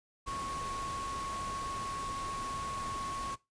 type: tone in noise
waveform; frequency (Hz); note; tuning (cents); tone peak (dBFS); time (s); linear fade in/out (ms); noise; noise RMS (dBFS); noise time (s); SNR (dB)
sine; 1101; C#6; -12; -37; 0.26-3.36; 20; pink; -43; 0.26-3.36; +3
effects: noise-tail reverb RT60 0.2 s tail -18 dB re dry + resampled to 22050 Hz